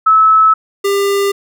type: tone pair in turn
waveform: sine / square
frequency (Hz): 1300 / 399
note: E6 / G4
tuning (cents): -24 / +31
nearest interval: octave + minor sixth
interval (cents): 2045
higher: first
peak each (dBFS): -5 / -12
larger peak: first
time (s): 0.06-0.54 / 0.84-1.32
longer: neither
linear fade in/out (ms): 10
effects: none